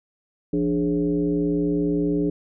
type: tone with frequency modulation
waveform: sine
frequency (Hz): 293.7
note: D4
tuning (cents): 0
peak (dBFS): -19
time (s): 0.53-2.3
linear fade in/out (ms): 5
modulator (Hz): 122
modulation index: 1.1
effects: none